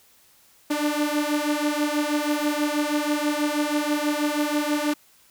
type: beating tone pair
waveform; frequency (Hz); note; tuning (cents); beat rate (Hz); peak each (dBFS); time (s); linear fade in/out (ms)
sawtooth; 293.7 / 299.9; D4 / D4; 0 / +36; 6.2; -21; 0.7-4.94; 10
effects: white hiss -57 dBFS RMS until 5.3 s